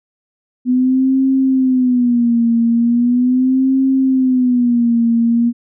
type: tone with vibrato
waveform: sine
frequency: 248.4 Hz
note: B3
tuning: 10 cents sharp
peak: -10 dBFS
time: 0.65-5.53 s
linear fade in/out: 50 ms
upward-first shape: sine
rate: 0.39 Hz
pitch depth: 120 cents each way
effects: none